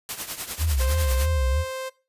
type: noise with tremolo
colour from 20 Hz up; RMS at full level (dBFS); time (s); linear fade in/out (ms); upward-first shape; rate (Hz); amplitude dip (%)
white; -29; 0.09-1.26; 0; triangle; 10; 80
type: tone with vibrato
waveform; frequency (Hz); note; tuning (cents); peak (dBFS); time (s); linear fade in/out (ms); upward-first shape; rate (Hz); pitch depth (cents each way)
sine; 71.7; D2; -41; -20; 0.58-1.65; 50; sine; 3.1; 220
type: tone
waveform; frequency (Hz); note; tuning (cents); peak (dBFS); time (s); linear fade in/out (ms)
sawtooth; 523.3; C5; 0; -26; 0.79-1.9; 20
effects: noise-tail reverb RT60 0.3 s tail -19 dB re dry + resampled to 32000 Hz